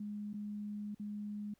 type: tone with dropouts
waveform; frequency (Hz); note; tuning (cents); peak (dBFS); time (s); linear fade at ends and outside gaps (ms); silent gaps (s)
sine; 207.7; G#3; 0; -39; 0-1.54; 5; 0.332-0.34 / 0.947-0.996
effects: pink hiss -75 dBFS RMS until 1.59 s